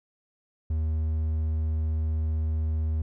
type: tone with hard clipping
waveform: triangle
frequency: 78.9 Hz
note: D#2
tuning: 25 cents sharp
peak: -25 dBFS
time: 0.7-3.02 s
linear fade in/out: 5 ms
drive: 6 dB
effects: none